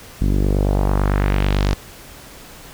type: tone with low-pass filter sweep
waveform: sawtooth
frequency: 49 Hz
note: G1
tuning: in tune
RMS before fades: -17 dBFS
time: 0.21-1.74 s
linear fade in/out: 0 ms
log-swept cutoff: 240 to 5700 Hz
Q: 1.6
effects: pink hiss -40 dBFS RMS until 2.73 s